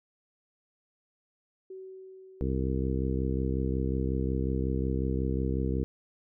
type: tone with exponential decay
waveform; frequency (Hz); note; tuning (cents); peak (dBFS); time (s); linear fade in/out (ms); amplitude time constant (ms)
sine; 378.2; F#4; +38; -39; 1.7-4.37; 5; 580
type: harmonic tone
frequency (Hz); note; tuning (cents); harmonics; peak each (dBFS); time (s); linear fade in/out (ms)
65.5; C2; +2; 1 / 2 / 3 / 4 / 5 / 6 / 7; -30 / -33 / -35 / -36 / -37 / -38 / -38; 2.41-5.84; 0
effects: none